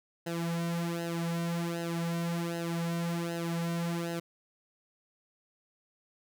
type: tone with flanger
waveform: sawtooth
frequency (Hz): 169.1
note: E3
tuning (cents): +44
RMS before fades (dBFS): -33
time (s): 0.26-4.2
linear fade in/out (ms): 10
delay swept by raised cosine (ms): 0.86 to 3.56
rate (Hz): 1.3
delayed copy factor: -0.85
effects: none